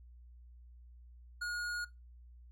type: tone with tanh clipping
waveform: sine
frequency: 1438 Hz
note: F#6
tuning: 50 cents flat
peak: -37 dBFS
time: 1.41-1.85 s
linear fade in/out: 10 ms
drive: 14 dB
effects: noise-tail reverb RT60 0.2 s tail -19 dB re dry + added 60 Hz sine -53 dBFS peak until 2.51 s